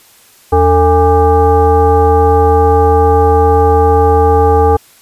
sine tone with frequency modulation, 448.8 Hz, A4, 34 cents sharp, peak -5 dBFS, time 0.52-4.77 s, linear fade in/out 10 ms, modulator 368 Hz, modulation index 1.3, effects white hiss -44 dBFS RMS until 5.01 s + resampled to 32000 Hz

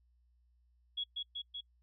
sine tone with echo, 3344 Hz, G#7, 11 cents sharp, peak -34 dBFS, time 0.97-1.04 s, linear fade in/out 10 ms, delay 190 ms, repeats 3, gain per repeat -2 dB, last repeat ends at 1.61 s, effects noise-tail reverb RT60 0.1 s tail -26 dB re dry + added 60 Hz sine -67 dBFS peak until 1.82 s

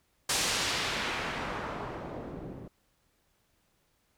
white noise with low-pass filter sweep, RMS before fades -34 dBFS, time 0.29-2.68 s, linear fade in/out 5 ms, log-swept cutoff 8100 to 270 Hz, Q 0.84, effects pink hiss -72 dBFS RMS until 4.17 s

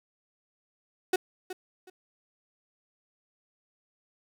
35% pulse tone with echo, 370 Hz, F#4, in tune, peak -20 dBFS, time 1.13-1.16 s, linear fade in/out 5 ms, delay 370 ms, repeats 2, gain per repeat -13 dB, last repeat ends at 1.9 s, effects none

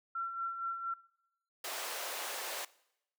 sine tone with tremolo, 1358 Hz, F6, 49 cents flat, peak -33 dBFS, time 0.15-0.94 s, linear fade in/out 5 ms, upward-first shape sine, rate 4.3 Hz, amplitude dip 60%
pink high-pass noise, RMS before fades -40 dBFS, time 1.64-2.65 s, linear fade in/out 5 ms, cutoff 490 Hz, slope 24 dB/octave
effects noise-tail reverb RT60 0.8 s tail -21 dB re dry

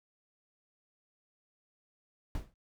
brown noise with exponential decay, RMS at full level -32 dBFS, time 2.35-2.54 s, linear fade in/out 1 ms, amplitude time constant 40 ms, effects noise-tail reverb RT60 0.1 s tail -24 dB re dry

